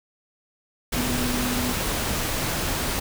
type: tone in noise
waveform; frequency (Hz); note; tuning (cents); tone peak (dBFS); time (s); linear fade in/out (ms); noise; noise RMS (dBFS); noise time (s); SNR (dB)
sine; 246.9; B3; 0; -26; 0.96-1.73; 10; pink; -26; 0.92-3; -3
effects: none